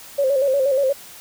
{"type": "tone with vibrato", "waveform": "sine", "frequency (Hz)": 543, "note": "C#5", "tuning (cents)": -36, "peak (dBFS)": -15, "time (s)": [0.18, 0.93], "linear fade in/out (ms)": 10, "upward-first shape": "square", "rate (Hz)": 8.4, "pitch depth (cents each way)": 62, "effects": ["white hiss -41 dBFS RMS until 1.2 s"]}